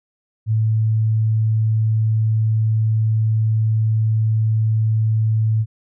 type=tone; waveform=sine; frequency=110 Hz; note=A2; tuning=in tune; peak=-14 dBFS; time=0.46-5.66 s; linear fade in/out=50 ms; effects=none